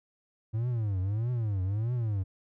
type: tone with vibrato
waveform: triangle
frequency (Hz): 107.1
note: A2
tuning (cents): -46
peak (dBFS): -25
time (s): 0.53-2.24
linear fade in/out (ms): 20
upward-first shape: triangle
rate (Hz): 1.6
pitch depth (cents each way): 290
effects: none